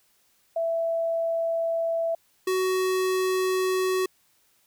sine / square tone pair in turn, 663 / 373.3 Hz, E5 / F#4, +10 / +15 cents, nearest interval minor seventh, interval 995 cents, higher first, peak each -23 dBFS, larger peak neither, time 0.56-2.15 / 2.47-4.06 s, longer neither, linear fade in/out 5 ms, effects white hiss -65 dBFS RMS until 4.66 s

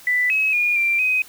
sine tone with pitch steps, 1985 / 2562 / 2434 / 2364 / 2514 Hz, B6 / E7 / D#7 / D7 / D#7, +8 / -50 / -39 / +11 / +17 cents, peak -16 dBFS, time 0.07-1.22 s, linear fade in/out 2 ms, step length 230 ms, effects white hiss -45 dBFS RMS until 1.28 s

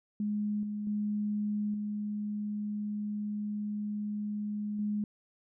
sine tone with level steps, 208.7 Hz, G#3, 9 cents sharp, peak -29 / -33 / -29 / -32 / -29 dBFS, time 0.2-5.04 s, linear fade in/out 2 ms, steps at 0.63 / 0.87 / 1.74 / 4.79 s, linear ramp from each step 2 ms, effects none

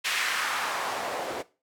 white noise with band-pass filter sweep, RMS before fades -30 dBFS, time 0.04-1.43 s, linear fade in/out 20 ms, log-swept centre 2300 to 450 Hz, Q 1.5, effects noise-tail reverb RT60 0.3 s tail -18 dB re dry

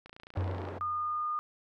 click train, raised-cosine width 0.3 ms, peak -32 dBFS, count 19, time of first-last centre 0.06-0.687 s, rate 28.7 Hz
pink band-pass noise, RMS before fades -41 dBFS, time 0.35-0.79 s, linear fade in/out 10 ms, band 280 to 910 Hz, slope 12 dB/octave
triangle tone with exponential decay, 91.7 Hz, F#2, 15 cents flat, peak -25 dBFS, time 0.37-1.25 s, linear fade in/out 5 ms, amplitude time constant 190 ms
sine tone, 1220 Hz, D#6, 34 cents flat, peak -30 dBFS, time 0.81-1.39 s, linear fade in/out 0 ms
effects none

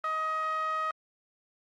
sawtooth tone with band-pass filter, 630 Hz, D#5, 21 cents sharp, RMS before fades -31 dBFS, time 0.04-0.91 s, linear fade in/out 2 ms, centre 1400 Hz, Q 7.7, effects Opus 24 kbps

